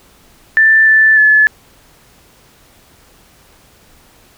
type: tone with pitch steps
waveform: sine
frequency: 1770 / 1759 / 1723 Hz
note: A6 / A6 / A6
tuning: +10 / -1 / -37 cents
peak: -5 dBFS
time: 0.57-1.47 s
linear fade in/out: 0 ms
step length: 300 ms
effects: pink hiss -47 dBFS RMS until 4.37 s

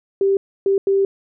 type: tone bursts at uneven times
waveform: sine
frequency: 392 Hz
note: G4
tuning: in tune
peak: -13 dBFS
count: 3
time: 0.21-0.37 / 0.66-0.78 / 0.87-1.05 s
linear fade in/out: 2 ms
effects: none

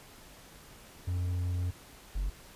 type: tone pair in turn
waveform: triangle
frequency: 89.4 / 46.65 Hz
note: F2 / F#1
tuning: +41 / +15 cents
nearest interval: major seventh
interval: 1126 cents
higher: first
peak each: -27 dBFS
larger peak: neither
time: 1.07-1.71 / 2.15-2.3 s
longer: first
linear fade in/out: 10 ms
effects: pink hiss -53 dBFS RMS until 2.55 s + resampled to 32000 Hz

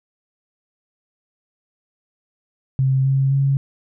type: tone with pitch steps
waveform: sine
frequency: 133 / 135.25 / 137.53 Hz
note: C3 / C#3 / C#3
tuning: +29 / -42 / -13 cents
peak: -14 dBFS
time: 2.79-3.57 s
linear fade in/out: 0 ms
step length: 260 ms
effects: none

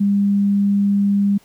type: tone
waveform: sine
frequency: 200.8 Hz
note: G3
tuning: 42 cents sharp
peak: -13 dBFS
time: 0-1.38 s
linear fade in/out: 10 ms
effects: pink hiss -53 dBFS RMS until 1.44 s + high-pass 60 Hz 12 dB/octave

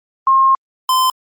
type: tone pair in turn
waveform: sine / square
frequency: 1069 / 1032 Hz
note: C6 / C6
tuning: +37 / -24 cents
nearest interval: minor second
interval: 61 cents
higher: first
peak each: -8 / -12 dBFS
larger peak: first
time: 0.27-0.55 / 0.89-1.1 s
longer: first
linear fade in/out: 2 ms
effects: Opus 32 kbps

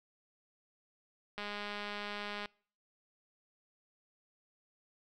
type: click train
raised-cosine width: 0.3 ms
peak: -25 dBFS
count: 223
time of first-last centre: 1.38-2.458 s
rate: 206 Hz
effects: noise-tail reverb RT60 0.5 s tail -26 dB re dry

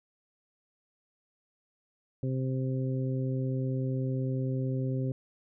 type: harmonic tone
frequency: 130.81 Hz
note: C3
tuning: in tune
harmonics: 1 / 2 / 3 / 4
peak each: -29 / -35 / -39 / -41 dBFS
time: 2.23-5.12 s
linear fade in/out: 2 ms
effects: none

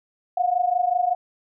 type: tone pair together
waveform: sine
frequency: 703.7 / 729 Hz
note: F5 / F#5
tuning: +13 / -26 cents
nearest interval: minor second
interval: 61 cents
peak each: -22 / -21 dBFS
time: 0.37-1.15 s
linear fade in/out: 5 ms
effects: none

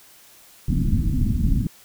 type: low-pass noise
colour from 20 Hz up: pink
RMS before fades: -20 dBFS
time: 0.68-1.67 s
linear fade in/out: 2 ms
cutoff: 270 Hz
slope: 48 dB/octave
effects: white hiss -50 dBFS RMS until 1.84 s

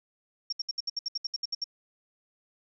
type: tone bursts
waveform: sine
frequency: 5520 Hz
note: F8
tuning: 21 cents flat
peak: -28 dBFS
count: 13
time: 0.5-1.642 s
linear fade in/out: 5 ms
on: 26 ms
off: 67 ms
effects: none

